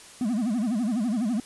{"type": "tone with vibrato", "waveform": "triangle", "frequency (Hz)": 227.7, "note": "A#3", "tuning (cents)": -40, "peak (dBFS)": -21, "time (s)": [0.21, 1.4], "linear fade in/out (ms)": 2, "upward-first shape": "sine", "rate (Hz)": 12, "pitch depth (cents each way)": 210, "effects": ["white hiss -47 dBFS RMS until 1.45 s", "resampled to 24000 Hz"]}